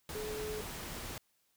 sine tone in noise, 427.9 Hz, A4, 48 cents flat, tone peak -38 dBFS, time 0.15-0.61 s, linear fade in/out 2 ms, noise pink, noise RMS -43 dBFS, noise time 0.09-1.18 s, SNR +2 dB, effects white hiss -75 dBFS RMS until 1.56 s

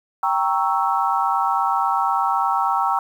sine chord, G diminished seventh, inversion none, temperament equal, 784 / 932.3 / 1108.7 / 1318.5 Hz, G5 / Bb5 / Db6 / Fb6, 0 / 0 / 0 / 0 cents, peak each -22 / -22 / -24 / -23 dBFS, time 0.23-2.99 s, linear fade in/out 2 ms, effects 8-bit

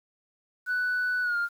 sine tone with pitch glide, 1487 to 1404.4 Hz, F#6 to F6, +8 to +9 cents, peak -23 dBFS, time 0.66-1.49 s, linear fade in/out 50 ms, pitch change -99 cents, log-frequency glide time 1.22-1.37 s, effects tanh soft clip ceiling -22 dBFS + 9-bit

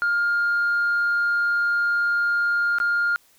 sine tone with dropouts, 1409 Hz, F6, 15 cents sharp, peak -17 dBFS, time 0.02-3.16 s, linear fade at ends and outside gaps 0 ms, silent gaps 2.785-2.801 s, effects tanh soft clip ceiling -16 dBFS + white hiss -58 dBFS RMS until 3.38 s

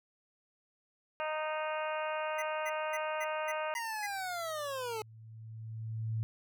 harmonic tone, 309.5 Hz, D#4, 9 cents flat, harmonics 2 / 3 / 4 / 5 / 6 / 7 / 8 / 9, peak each -36 / -39 / -41 / -43 / -50 / -49 / -46 / -47 dBFS, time 1.2-3.74 s, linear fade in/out 0 ms
square tone bursts, 2022 Hz, B6, 40 cents sharp, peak -38 dBFS, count 7, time 2.38-4.068 s, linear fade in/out 10 ms, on 44 ms, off 230 ms
25% pulse linear sweep, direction down, 950 to 423.1 Hz, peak -32 dBFS, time 3.75-5.02 s, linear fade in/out 2 ms
sine tone with exponential growth, 111.2 Hz, A2, 19 cents sharp, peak -30 dBFS, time 4.06-6.23 s, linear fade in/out 0 ms, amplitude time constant 470 ms
effects none

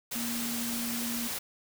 sine tone in noise, 235.3 Hz, A#3, 16 cents sharp, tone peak -34 dBFS, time 0.15-1.28 s, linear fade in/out 10 ms, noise white, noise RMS -35 dBFS, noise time 0.11-1.39 s, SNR -2 dB, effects none

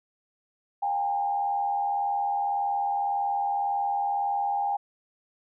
sine tone with frequency modulation, 808 Hz, G#5, 48 cents flat, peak -24 dBFS, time 0.82-4.77 s, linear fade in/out 10 ms, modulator 81.8 Hz, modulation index 0.57, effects none

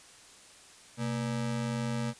square ring-modulated tone, 178.4 Hz, F3, 37 cents sharp, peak -28 dBFS, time 0.97-2.14 s, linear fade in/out 50 ms, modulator 51 Hz, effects white hiss -54 dBFS RMS until 2.19 s + resampled to 22050 Hz

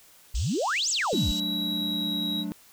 sine exponential two-way sweep, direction up then down, 43.07 to 8010 to 43.07 Hz, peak -24 dBFS, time 0.34-1.32 s, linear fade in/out 10 ms, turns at 0.9 s
white band-pass noise, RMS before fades -40 dBFS, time 0.35-1.4 s, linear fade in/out 0 ms, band 2700 to 8200 Hz, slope 96 dB/octave
triangle tone with pitch glide, 3900 to 3853 Hz, B7 to B7, -23 to -44 cents, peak -27 dBFS, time 1.11-2.45 s, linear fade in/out 50 ms, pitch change -21 cents, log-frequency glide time 1.28-2.09 s
triangle chord, D major, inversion first, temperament equal with one note detuned, 185 / 215.2 / 293.7 Hz, F#3 / A3 / D4, 0 / -38 / 0 cents, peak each -32 dBFS, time 1.13-2.52 s, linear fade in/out 0 ms
effects white hiss -55 dBFS RMS until 2.72 s

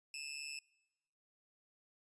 20% pulse tone with amplitude modulation, 2615 Hz, E7, 15 cents flat, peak -35 dBFS, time 0.14-0.59 s, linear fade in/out 2 ms, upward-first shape sine, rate 144 Hz, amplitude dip 85%, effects noise-tail reverb RT60 1.0 s tail -24 dB re dry + resampled to 22050 Hz

